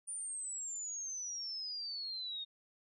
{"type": "exponential sweep", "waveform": "sine", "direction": "down", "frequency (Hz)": [9397, 3678], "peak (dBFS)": -39, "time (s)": [0.07, 2.45], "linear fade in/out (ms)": 20, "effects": []}